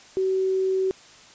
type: tone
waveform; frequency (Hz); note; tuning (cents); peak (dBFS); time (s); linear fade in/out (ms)
sine; 379.2; F#4; +43; -20; 0.17-0.91; 0
effects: white hiss -49 dBFS RMS until 1.34 s + resampled to 16000 Hz